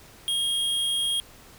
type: tone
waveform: square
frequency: 3255 Hz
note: G#7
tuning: 36 cents flat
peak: -24 dBFS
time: 0.28-1.2 s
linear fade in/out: 0 ms
effects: pink hiss -50 dBFS RMS until 1.58 s